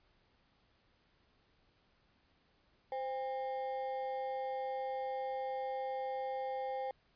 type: ring-modulated tone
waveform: triangle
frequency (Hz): 662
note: E5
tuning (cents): +7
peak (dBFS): -31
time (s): 2.92-6.91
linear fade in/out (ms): 2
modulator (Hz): 141
effects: pink hiss -72 dBFS RMS until 7.15 s + resampled to 11025 Hz